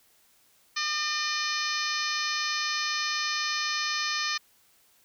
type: harmonic tone with a mistuned harmonic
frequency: 604 Hz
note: D5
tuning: 48 cents sharp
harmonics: 2 / 3 / 4 / 5 / 6 / 7 / 8 / 9 / 10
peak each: -34 / -33 / -35 / -39 / -38 / -35 / -37 / -36 / -38 dBFS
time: 0.76-4.38 s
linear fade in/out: 10 ms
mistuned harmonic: 9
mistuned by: -43 cents
effects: white hiss -63 dBFS RMS until 5.04 s